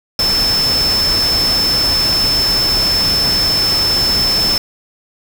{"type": "tone in noise", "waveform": "sine", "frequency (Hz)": 5274, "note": "E8", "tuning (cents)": 0, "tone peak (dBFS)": -12, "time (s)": [0.19, 4.58], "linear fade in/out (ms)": 2, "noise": "pink", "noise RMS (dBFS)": -21, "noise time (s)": [0.19, 4.58], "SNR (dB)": 6, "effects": []}